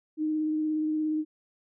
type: tone with vibrato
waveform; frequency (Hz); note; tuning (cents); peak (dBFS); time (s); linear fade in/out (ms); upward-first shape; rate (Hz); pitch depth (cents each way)
sine; 309.2; D#4; -11; -25; 0.17-1.25; 50; triangle; 17; 18
effects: none